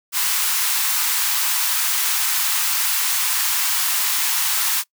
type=high-pass noise; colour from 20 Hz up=white; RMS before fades=-20 dBFS; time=0.12-4.84 s; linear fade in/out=50 ms; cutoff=830 Hz; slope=48 dB/octave; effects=noise-tail reverb RT60 0.1 s tail -22 dB re dry